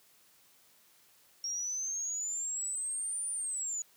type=exponential two-way sweep; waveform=sine; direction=up then down; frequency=5570 to 9397 to 6810 Hz; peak=-33 dBFS; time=1.44-3.82 s; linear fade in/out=2 ms; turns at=3.29 s; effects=white hiss -64 dBFS RMS until 3.96 s + high-pass 80 Hz 12 dB/octave